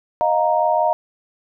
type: chord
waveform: sine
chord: Eb suspended second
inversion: none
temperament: equal with one note detuned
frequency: 622.3 / 707.8 / 932.3 Hz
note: Eb5 / F5 / Bb5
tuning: 0 / +23 / 0 cents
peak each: -19 dBFS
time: 0.21-0.93 s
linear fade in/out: 0 ms
effects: none